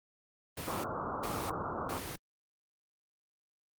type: noise bursts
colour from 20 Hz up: pink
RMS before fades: -40 dBFS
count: 3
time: 0.57-2.16 s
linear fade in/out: 5 ms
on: 270 ms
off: 390 ms
type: low-pass noise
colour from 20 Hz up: white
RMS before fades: -37 dBFS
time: 0.67-1.99 s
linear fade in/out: 10 ms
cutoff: 1400 Hz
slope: 96 dB/octave
effects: high-pass 60 Hz 12 dB/octave + Opus 24 kbps

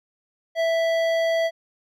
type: tone with hard clipping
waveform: triangle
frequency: 659.3 Hz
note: E5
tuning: in tune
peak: -21 dBFS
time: 0.55-1.51 s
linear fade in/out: 50 ms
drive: 16 dB
effects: none

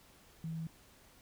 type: tone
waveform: sine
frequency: 162.2 Hz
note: E3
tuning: 28 cents flat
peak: -37 dBFS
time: 0.44-0.67 s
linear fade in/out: 2 ms
effects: pink hiss -62 dBFS RMS until 1.21 s

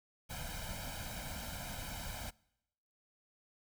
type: noise with comb filter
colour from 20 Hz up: pink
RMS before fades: -43 dBFS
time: 0.29-2.31 s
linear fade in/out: 20 ms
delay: 1.3 ms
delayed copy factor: +0.85
effects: noise-tail reverb RT60 0.9 s tail -25 dB re dry

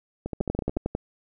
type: two click trains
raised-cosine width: 2 ms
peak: -12 / -17 dBFS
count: 7 / 8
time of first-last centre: 0.41-0.951 / 0.26-0.767 s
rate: 11.1 / 13.8 Hz
effects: none

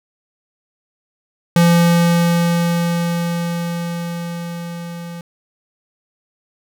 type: tone with level ramp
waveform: square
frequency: 170.9 Hz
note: F3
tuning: 37 cents flat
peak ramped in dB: -9 to -29 dBFS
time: 1.56-5.21 s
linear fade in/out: 2 ms
effects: none

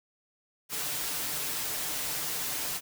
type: noise with comb filter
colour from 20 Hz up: white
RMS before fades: -33 dBFS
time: 0.69-2.81 s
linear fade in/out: 50 ms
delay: 6.7 ms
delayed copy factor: +0.6
effects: none

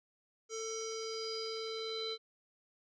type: tone with low-pass filter sweep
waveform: square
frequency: 445.4 Hz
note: A4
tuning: 21 cents sharp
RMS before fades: -40 dBFS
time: 0.49-2.18 s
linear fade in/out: 50 ms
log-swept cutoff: 6200 to 3900 Hz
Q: 9.7
effects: none

